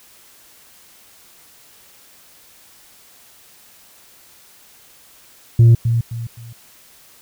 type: tone with echo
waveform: sine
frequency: 116.3 Hz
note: A#2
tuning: 4 cents flat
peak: -3 dBFS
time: 5.59-5.75 s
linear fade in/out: 5 ms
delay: 260 ms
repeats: 3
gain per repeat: -10 dB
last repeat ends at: 6.53 s
effects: tanh soft clip ceiling -5 dBFS + white hiss -48 dBFS RMS until 7.21 s